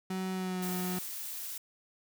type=tone with pitch glide; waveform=35% pulse; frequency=187.4 to 181.96 Hz; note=F#3 to F#3; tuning=+22 to -29 cents; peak=-31 dBFS; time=0.1-0.99 s; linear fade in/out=5 ms; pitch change=-51 cents; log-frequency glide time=0.33-0.67 s
type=noise; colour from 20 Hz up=blue; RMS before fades=-40 dBFS; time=0.62-1.58 s; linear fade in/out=5 ms
effects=none